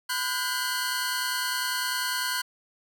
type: tone cluster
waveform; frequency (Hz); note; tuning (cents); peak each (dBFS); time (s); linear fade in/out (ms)
sawtooth; 1009 / 1450 / 1580 / 4380; B5 / F#6 / G6 / C#8; +37 / -35 / +13 / -22; -29; 0.09-2.42; 10
effects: none